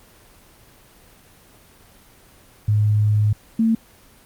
sine tone pair in turn, 105.5 / 225.1 Hz, G#2 / A3, +28 / +40 cents, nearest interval octave + minor second, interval 1312 cents, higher second, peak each -14 dBFS, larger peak neither, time 2.68-3.33 / 3.59-3.75 s, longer first, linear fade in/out 5 ms, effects pink hiss -50 dBFS RMS until 4.25 s + Opus 24 kbps

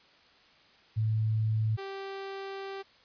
sine / sawtooth tone pair in turn, 109.6 / 390.6 Hz, A2 / G4, -6 / -6 cents, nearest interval octave + minor seventh, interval 2200 cents, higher second, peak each -25 / -33 dBFS, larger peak first, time 0.96-1.77 / 1.77-2.83 s, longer second, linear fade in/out 20 ms, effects white hiss -60 dBFS RMS until 3.04 s + resampled to 11025 Hz

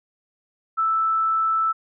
sine tone, 1318.5 Hz, E6, in tune, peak -18 dBFS, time 0.77-1.73 s, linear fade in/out 20 ms, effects none

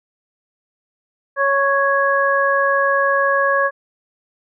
harmonic tone, 554 Hz, C#5, 1 cent flat, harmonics 1 / 2 / 3, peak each -18 / -18 / -18 dBFS, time 1.36-3.71 s, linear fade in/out 50 ms, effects none

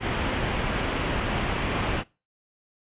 pink low-pass noise, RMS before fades -27 dBFS, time 0-2.04 s, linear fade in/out 50 ms, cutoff 3300 Hz, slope 48 dB/octave, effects noise-tail reverb RT60 0.3 s tail -23 dB re dry + resampled to 8000 Hz

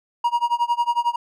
triangle tone with tremolo, 951 Hz, A#5, 34 cents sharp, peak -13 dBFS, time 0.24-1.16 s, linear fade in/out 5 ms, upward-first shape sine, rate 11 Hz, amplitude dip 95%, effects none

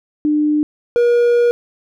sine / triangle tone pair in turn, 300 / 478 Hz, D4 / A#4, +37 / +43 cents, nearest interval minor sixth, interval 806 cents, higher second, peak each -12 / -8 dBFS, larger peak second, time 0.25-0.63 / 0.96-1.51 s, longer second, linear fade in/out 0 ms, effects none

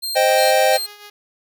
sawtooth tone bursts, 4186 Hz, C8, in tune, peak -20 dBFS, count 3, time 0.02-0.87 s, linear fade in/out 20 ms, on 150 ms, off 200 ms
square chord, C minor, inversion none, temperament equal, 523.3 / 622.3 / 784 Hz, C5 / Eb5 / G5, 0 / 0 / 0 cents, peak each -18 dBFS, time 0.15-0.78 s, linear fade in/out 20 ms
5% pulse tone with tremolo, 413.6 Hz, G#4, 7 cents flat, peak -25 dBFS, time 0.28-1.1 s, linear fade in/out 5 ms, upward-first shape triangle, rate 6.8 Hz, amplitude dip 60%
effects none

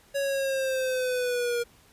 square linear sweep, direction down, 559 to 472.6 Hz, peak -26 dBFS, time 0.14-1.64 s, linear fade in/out 20 ms, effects pink hiss -58 dBFS RMS until 1.92 s + resampled to 32000 Hz

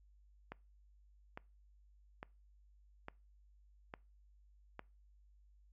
click train, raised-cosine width 0.5 ms, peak -30 dBFS, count 6, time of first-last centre 0.52-4.794 s, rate 1.17 Hz, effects noise-tail reverb RT60 0.3 s tail -24 dB re dry + added 50 Hz sine -63 dBFS peak until 5.72 s

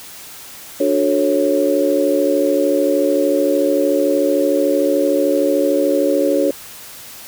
sine chord, D major seventh, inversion none, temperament just, 293.7 / 367.1 / 440.5 / 550.6 Hz, D4 / F#4 / A4 / C#5, 0 / -14 / +2 / -12 cents, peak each -18 / -20 / -21 / -16 dBFS, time 0.8-6.51 s, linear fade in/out 5 ms, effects white hiss -36 dBFS RMS until 7.27 s

